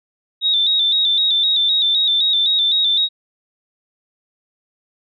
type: tone with vibrato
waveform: sine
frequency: 3666 Hz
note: A#7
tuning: 30 cents flat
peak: -13 dBFS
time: 0.41-3.09 s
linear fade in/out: 50 ms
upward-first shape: square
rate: 3.9 Hz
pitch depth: 55 cents each way
effects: none